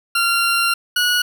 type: tone pair in turn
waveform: 20% pulse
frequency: 1381 / 1459.4 Hz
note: F6 / F#6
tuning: -20 / -24 cents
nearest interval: minor second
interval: 96 cents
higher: second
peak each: -10 dBFS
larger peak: neither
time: 0.15-0.74 / 0.96-1.22 s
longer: first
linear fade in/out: 5 ms
effects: none